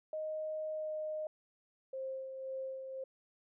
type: tone with pitch glide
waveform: sine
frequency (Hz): 622.3 to 618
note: D#5 to D#5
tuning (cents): 0 to -12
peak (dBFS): -36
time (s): 0.13-1.27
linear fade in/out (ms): 2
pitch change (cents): -12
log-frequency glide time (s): 0.72-0.93
type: tone with tremolo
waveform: sine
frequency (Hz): 529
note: C5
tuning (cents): +19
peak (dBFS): -37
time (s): 1.93-3.04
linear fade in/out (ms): 5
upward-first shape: sine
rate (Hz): 1.9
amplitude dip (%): 45
effects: none